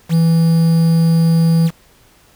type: tone with quantisation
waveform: triangle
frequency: 165 Hz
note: E3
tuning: 2 cents sharp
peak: -7 dBFS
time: 0.09-1.71 s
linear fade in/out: 50 ms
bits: 5
effects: pink hiss -50 dBFS RMS until 2.35 s